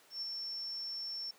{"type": "tone with ADSR envelope", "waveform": "sine", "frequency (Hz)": 5420, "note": "E8", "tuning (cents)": 47, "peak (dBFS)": -35, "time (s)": [0.1, 1.31], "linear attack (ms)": 120, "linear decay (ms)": 10, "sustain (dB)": -3, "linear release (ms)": 5, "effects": ["pink hiss -62 dBFS RMS until 1.38 s", "high-pass 400 Hz 12 dB/octave"]}